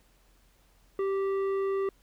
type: tone with tanh clipping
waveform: triangle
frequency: 390 Hz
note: G4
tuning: 9 cents flat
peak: -28 dBFS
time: 0.99-1.89 s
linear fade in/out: 2 ms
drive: 14 dB
effects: added 43 Hz sine -62 dBFS peak until 2.02 s + pink hiss -66 dBFS RMS until 2.02 s